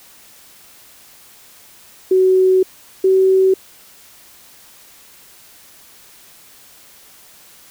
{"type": "tone pair in turn", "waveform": "sine", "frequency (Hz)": [374.3, 379.7], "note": ["F#4", "F#4"], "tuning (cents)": [20, 45], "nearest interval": "unison", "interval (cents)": 25, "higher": "second", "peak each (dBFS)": -9, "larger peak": "neither", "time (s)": [[2.11, 2.63], [3.04, 3.54]], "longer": "first", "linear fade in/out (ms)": 5, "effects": ["white hiss -45 dBFS RMS until 7.7 s"]}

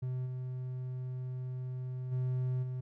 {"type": "tone with level steps", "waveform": "triangle", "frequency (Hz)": 127.5, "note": "C3", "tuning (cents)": -44, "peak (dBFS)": [-31, -34, -28, -33], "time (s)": [0.02, 2.81], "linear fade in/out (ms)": 10, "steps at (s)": [0.25, 2.11, 2.62], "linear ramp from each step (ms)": 20, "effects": []}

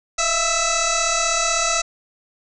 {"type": "tone with frequency modulation", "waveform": "sine", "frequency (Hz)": 2614, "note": "E7", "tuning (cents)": -15, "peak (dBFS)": -17, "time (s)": [0.18, 1.82], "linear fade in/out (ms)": 10, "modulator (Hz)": 658, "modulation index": 7, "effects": []}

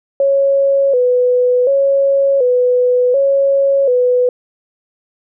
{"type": "tone with vibrato", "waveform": "sine", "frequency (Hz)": 523.3, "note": "C5", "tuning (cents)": 0, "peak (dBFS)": -9, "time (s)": [0.2, 4.29], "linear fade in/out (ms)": 2, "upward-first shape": "square", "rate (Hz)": 0.68, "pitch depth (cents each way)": 91, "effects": []}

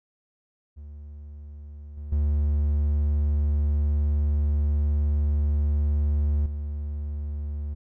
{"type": "tone with level steps", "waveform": "triangle", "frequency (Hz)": 73.42, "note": "D2", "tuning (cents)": 0, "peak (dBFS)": [-36, -31, -18, -26], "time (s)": [0.76, 7.75], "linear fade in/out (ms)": 20, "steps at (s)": [1.97, 2.12, 6.46], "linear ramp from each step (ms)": 2, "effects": []}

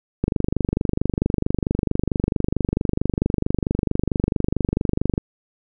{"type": "click train", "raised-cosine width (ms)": 3, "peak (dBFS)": -6, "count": 122, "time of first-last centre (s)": [0.24, 5.179], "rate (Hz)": 24.5, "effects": []}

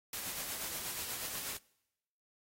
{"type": "noise with tremolo", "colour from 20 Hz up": "white", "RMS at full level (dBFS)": -39, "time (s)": [0.13, 1.57], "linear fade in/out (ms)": 2, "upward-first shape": "sine", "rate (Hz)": 8.3, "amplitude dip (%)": 35, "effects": ["noise-tail reverb RT60 0.9 s tail -24 dB re dry", "AAC 48 kbps"]}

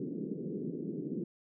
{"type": "band-pass noise", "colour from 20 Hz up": "pink", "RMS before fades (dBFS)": -38, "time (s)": [0, 1.24], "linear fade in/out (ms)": 5, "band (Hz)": [160, 420], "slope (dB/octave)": 48, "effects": []}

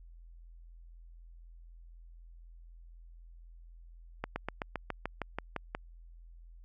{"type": "slowing click train", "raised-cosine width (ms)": 0.5, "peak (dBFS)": -19, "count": 11, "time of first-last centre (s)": [4.24, 5.749], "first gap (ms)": 120, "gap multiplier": 1.05, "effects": ["added 42 Hz sine -50 dBFS peak until 6.64 s"]}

